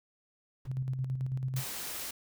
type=noise with exponential decay; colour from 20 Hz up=brown; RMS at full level=-42 dBFS; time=0.65-0.73 s; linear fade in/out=5 ms; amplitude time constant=16 ms
type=tone with tremolo; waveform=sine; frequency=130.5 Hz; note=C3; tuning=4 cents flat; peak=-29 dBFS; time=0.66-1.65 s; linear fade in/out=50 ms; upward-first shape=square; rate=9.1 Hz; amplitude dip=45%
type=noise; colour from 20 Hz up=white; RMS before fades=-39 dBFS; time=1.56-2.11 s; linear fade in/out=5 ms
effects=none